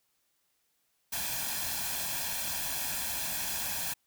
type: noise with comb filter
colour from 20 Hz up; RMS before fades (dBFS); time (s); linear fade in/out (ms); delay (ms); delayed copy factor
white; -34; 1.12-3.94; 10; 1.2; +0.65
effects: white hiss -75 dBFS RMS until 4.06 s